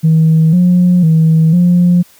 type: tone with pitch steps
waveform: sine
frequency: 160 / 178.8 / 160.5 / 176.4 Hz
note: D#3 / F3 / E3 / F3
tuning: +49 / +41 / -46 / +18 cents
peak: -4 dBFS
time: 0.03-2.03 s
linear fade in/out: 20 ms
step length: 500 ms
effects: tanh soft clip ceiling -2 dBFS + white hiss -45 dBFS RMS until 2.19 s